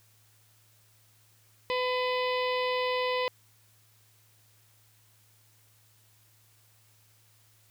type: harmonic tone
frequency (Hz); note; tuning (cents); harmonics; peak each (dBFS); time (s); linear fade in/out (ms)
503; B4; +32; 1 / 2 / 4 / 5 / 6 / 7 / 8 / 9 / 10; -29 / -32 / -36 / -39 / -40 / -43 / -43 / -49 / -48; 1.7-3.28; 0
effects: added 108 Hz sine -64 dBFS peak until 7.7 s + white hiss -64 dBFS RMS until 7.7 s